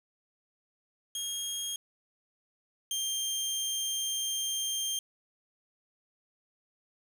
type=tone pair in turn; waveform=20% pulse; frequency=3255 / 3181 Hz; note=G#7 / G7; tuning=-36 / +25 cents; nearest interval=unison; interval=39 cents; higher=first; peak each=-28 / -25 dBFS; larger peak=second; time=1.15-1.76 / 2.91-4.99 s; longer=second; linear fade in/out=2 ms; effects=9-bit